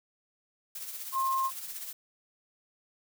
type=noise with tremolo; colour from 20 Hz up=blue; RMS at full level=-38 dBFS; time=0.75-1.93 s; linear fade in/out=5 ms; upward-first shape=triangle; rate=16 Hz; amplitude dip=55%
type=tone; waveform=sine; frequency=1062 Hz; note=C6; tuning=25 cents sharp; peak=-26 dBFS; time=1.12-1.51 s; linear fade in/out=50 ms
effects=none